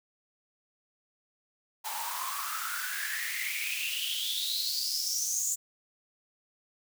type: noise with high-pass filter sweep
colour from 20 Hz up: white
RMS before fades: -33 dBFS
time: 1.84-5.56 s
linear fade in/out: 20 ms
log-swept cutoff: 830 to 7200 Hz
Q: 9.8
effects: none